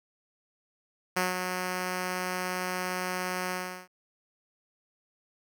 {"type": "tone with ADSR envelope", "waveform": "5% pulse", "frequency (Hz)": 182.7, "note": "F#3", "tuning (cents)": -22, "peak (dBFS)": -13, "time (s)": [1.16, 3.88], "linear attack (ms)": 10, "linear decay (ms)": 170, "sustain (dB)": -6, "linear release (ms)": 360, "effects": []}